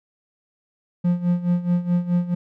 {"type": "tone with tremolo", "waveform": "triangle", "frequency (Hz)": 175.9, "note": "F3", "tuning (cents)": 13, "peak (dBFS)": -13, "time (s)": [1.04, 2.35], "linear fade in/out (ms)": 10, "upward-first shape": "sine", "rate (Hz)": 4.7, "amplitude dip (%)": 80, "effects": []}